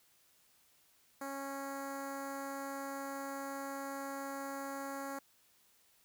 10% pulse tone with notch filter, 275.2 Hz, C#4, 12 cents flat, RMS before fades -42 dBFS, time 1.21-5.19 s, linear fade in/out 5 ms, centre 3500 Hz, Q 0.79, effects white hiss -69 dBFS RMS until 6.04 s

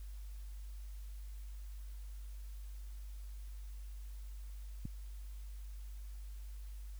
click, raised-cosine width 5 ms, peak -28 dBFS, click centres 4.854 s, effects added 50 Hz sine -44 dBFS peak until 6.99 s + white hiss -65 dBFS RMS until 6.99 s

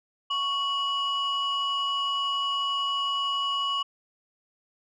sine tone pair together, 1113 / 2924 Hz, C#6 / F#7, +7 / -21 cents, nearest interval octave + perfect fourth, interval 1672 cents, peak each -26 dBFS, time 0.3-3.83 s, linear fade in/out 10 ms, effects tanh soft clip ceiling -21 dBFS

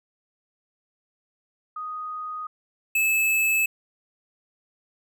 sine / square tone pair in turn, 1244.5 / 2608 Hz, D#6 / E7, 0 / -19 cents, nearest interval octave + minor second, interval 1281 cents, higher second, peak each -30 / -20 dBFS, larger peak second, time 1.76-2.47 / 2.95-3.66 s, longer neither, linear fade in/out 5 ms, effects none

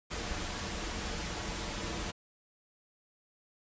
pink noise with comb filter, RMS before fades -37 dBFS, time 0.1-2.12 s, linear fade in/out 20 ms, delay 7.6 ms, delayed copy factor -0.5, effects resampled to 16000 Hz

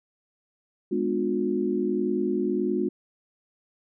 sine chord, G# diminished seventh, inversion none, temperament just, 207.7 / 249.2 / 299 / 358.8 Hz, G#3 / B3 / D4 / F4, 0 / +16 / +31 / +47 cents, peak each -29 / -30 / -30 / -26 dBFS, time 0.91-2.89 s, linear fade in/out 10 ms, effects none

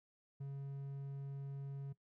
triangle tone, 138.59 Hz, C#3, in tune, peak -40 dBFS, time 0.4-1.93 s, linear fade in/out 10 ms, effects noise-tail reverb RT60 0.1 s tail -18 dB re dry

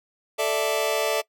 sawtooth chord, A suspended fourth, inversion none, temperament just, 440 / 586.7 / 660 Hz, A4 / D5 / E5, 0 / -2 / +2 cents, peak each -22 dBFS, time 0.38-1.22 s, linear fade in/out 20 ms, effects noise-tail reverb RT60 0.1 s tail -22 dB re dry

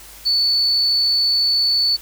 sine tone, 4467 Hz, C#8, 12 cents sharp, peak -14 dBFS, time 0.25-1.97 s, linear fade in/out 20 ms, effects added 50 Hz sine -46 dBFS peak until 2.01 s + white hiss -41 dBFS RMS until 2.01 s

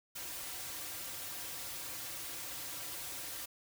white noise with comb filter, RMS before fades -43 dBFS, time 0.15-3.46 s, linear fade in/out 10 ms, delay 4.7 ms, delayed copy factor -0.75, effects none

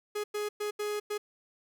45% pulse tone bursts at uneven times, 417.7 Hz, G#4, 10 cents sharp, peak -31 dBFS, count 5, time 0.15-0.24 / 0.34-0.49 / 0.6-0.71 / 0.79-1 / 1.1-1.18 s, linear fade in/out 10 ms, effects none

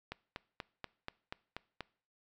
click train, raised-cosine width 0.3 ms, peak -24 dBFS, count 8, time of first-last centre 0.12-1.807 s, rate 4.15 Hz, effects noise-tail reverb RT60 0.5 s tail -22 dB re dry

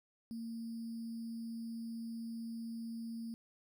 sine tone with sample-and-hold, 228.9 Hz, A#3, 31 cents flat, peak -40 dBFS, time 0.31-3.34 s, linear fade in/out 0 ms, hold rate 4900 Hz, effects none

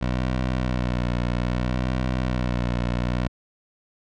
15% pulse tone with vibrato, 61.74 Hz, B1, in tune, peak -16 dBFS, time 0.01-3.28 s, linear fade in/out 10 ms, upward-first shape sine, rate 0.62 Hz, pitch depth 46 cents each way, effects low-pass 4000 Hz 12 dB/octave

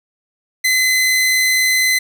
sawtooth tone, 2036 Hz, C7, 48 cents flat, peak -9 dBFS, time 0.64-1.99 s, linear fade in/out 10 ms, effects none

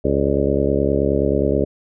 harmonic tone with a mistuned harmonic, 69.5 Hz, C#2, 5 cents sharp, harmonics 1 / 2 / 3 / 4 / 5 / 6 / 7 / 8 / 9, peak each -24 / -25 / -25 / -23 / -24 / -21 / -25 / -26 / -26 dBFS, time 0.04-1.65 s, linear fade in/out 10 ms, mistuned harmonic 9, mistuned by -67 cents, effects none

